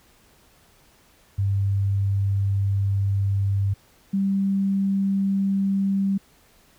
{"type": "tone pair in turn", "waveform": "sine", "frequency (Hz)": [98.9, 195.7], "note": ["G2", "G3"], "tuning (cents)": [16, -3], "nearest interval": "octave", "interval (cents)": 1181, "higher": "second", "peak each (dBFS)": -19, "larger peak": "neither", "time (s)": [[1.38, 3.74], [4.13, 6.18]], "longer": "first", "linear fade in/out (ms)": 10, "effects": ["pink hiss -57 dBFS RMS until 6.78 s"]}